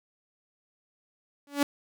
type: tone with exponential growth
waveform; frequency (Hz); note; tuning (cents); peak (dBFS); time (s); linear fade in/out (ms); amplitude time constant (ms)
sawtooth; 285.1; C#4; +49; -15; 1.47-1.63; 2; 34
effects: none